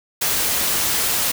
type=noise; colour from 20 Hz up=white; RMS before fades=-20 dBFS; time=0.21-1.32 s; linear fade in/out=10 ms; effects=none